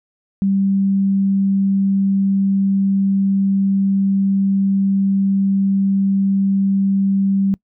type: tone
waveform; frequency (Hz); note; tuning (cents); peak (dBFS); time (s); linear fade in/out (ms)
sine; 195.5; G3; -4; -13; 0.42-7.54; 0
effects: noise-tail reverb RT60 0.1 s tail -25 dB re dry